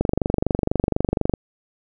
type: click train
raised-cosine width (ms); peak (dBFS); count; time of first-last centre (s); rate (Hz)
2; -5; 33; 0.01-1.338; 24.1
effects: none